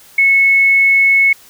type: tone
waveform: sine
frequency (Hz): 2197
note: C#7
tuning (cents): -16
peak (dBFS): -7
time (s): 0.18-1.33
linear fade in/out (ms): 5
effects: white hiss -43 dBFS RMS until 1.49 s